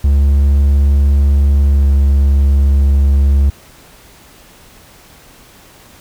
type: tone with pitch glide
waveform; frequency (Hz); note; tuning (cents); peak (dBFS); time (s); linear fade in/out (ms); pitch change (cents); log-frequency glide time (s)
triangle; 70.3 to 69.53; C#2 to C#2; +25 to +6; -5; 0.04-3.5; 5; -19; 1.67-1.86
effects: pink hiss -42 dBFS RMS until 6 s